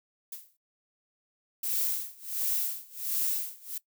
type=noise with exponential decay; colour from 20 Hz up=violet; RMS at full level=-36 dBFS; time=0.32-0.57 s; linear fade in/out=5 ms; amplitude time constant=53 ms
type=noise with tremolo; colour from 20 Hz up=violet; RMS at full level=-28 dBFS; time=1.63-3.78 s; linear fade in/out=5 ms; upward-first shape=sine; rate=1.4 Hz; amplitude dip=95%
effects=noise-tail reverb RT60 0.1 s tail -19 dB re dry